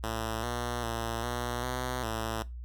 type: tone with pitch steps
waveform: 5% pulse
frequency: 112.1 / 120 / 114.9 / 120.7 / 125.6 / 112.1 Hz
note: A2 / B2 / A#2 / B2 / B2 / A2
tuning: +33 / -49 / -25 / -39 / +30 / +33 cents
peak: -21 dBFS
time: 0.03-2.43 s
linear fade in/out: 10 ms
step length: 400 ms
effects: noise-tail reverb RT60 0.2 s tail -18 dB re dry + added 60 Hz sine -38 dBFS peak until 2.64 s